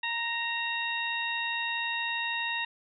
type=harmonic tone with a mistuned harmonic; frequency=932.3 Hz; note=A#5; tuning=in tune; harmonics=1 / 2 / 3 / 4; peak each=-36 / -33 / -34 / -36 dBFS; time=0.03-2.65 s; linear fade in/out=5 ms; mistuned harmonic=3; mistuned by=-28 cents; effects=none